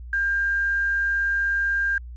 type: tone with quantisation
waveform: sine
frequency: 1599 Hz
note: G6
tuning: 34 cents sharp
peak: -20 dBFS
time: 0.13-1.98 s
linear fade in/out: 2 ms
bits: 8
effects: added 60 Hz sine -35 dBFS peak until 2.16 s + resampled to 16000 Hz